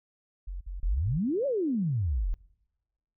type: tone bursts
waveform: sine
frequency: 45.64 Hz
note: F#1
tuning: 23 cents flat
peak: -33 dBFS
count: 4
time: 0.47-1.186 s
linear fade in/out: 10 ms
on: 140 ms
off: 52 ms
type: exponential two-way sweep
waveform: sine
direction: up then down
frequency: 35.74 to 587.3 to 35.74 Hz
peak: -25 dBFS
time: 0.83-2.34 s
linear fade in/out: 0 ms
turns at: 1.46 s
effects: noise-tail reverb RT60 1.0 s tail -25 dB re dry